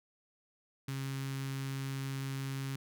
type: tone with notch filter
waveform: sawtooth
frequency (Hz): 135.3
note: C#3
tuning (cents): -42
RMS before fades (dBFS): -38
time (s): 0.88-2.76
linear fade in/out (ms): 5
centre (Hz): 610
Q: 0.55
effects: none